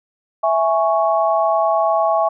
sine chord, C# minor, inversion first, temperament equal, 659.3 / 830.6 / 1108.7 Hz, E5 / G#5 / C#6, 0 / 0 / 0 cents, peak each -16 / -19 / -20 dBFS, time 0.43-2.29 s, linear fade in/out 10 ms, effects none

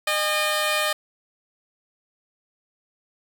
10% pulse tone pair together, 610 / 814.3 Hz, D#5 / G#5, -34 / -34 cents, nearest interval perfect fourth, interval 500 cents, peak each -13 / -22 dBFS, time 0.07-0.93 s, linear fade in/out 5 ms, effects 8-bit

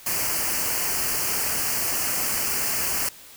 white band-stop noise, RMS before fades -25 dBFS, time 0.06-3.09 s, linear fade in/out 5 ms, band 3000 to 4400 Hz, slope 96 dB/octave, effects white hiss -46 dBFS RMS until 3.36 s

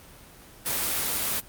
white noise, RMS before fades -27 dBFS, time 0.65-1.41 s, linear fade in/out 20 ms, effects pink hiss -49 dBFS RMS until 1.48 s + Opus 24 kbps

